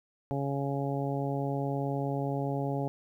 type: harmonic tone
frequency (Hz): 139.2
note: C#3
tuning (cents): +8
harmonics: 1 / 2 / 3 / 4 / 5 / 6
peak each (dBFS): -32 / -35 / -37 / -38 / -39 / -40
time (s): 0.31-2.88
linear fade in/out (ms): 0
effects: 11-bit